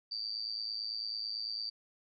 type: tone with amplitude modulation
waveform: sine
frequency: 4648 Hz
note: D8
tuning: 19 cents flat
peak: -32 dBFS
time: 0.11-1.7 s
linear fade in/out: 10 ms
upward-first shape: sine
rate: 109 Hz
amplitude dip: 80%
effects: none